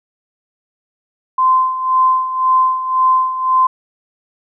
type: tone with tremolo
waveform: sine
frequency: 1035 Hz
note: C6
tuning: 19 cents flat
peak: -8 dBFS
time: 1.38-3.67 s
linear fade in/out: 5 ms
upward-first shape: sine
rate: 1.9 Hz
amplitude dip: 70%
effects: none